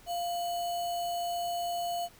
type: tone with sample-and-hold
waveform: sine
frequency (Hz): 696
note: F5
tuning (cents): -6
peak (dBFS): -30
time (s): 0.06-2.09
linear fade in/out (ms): 50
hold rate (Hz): 3675
effects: pink hiss -57 dBFS RMS until 2.19 s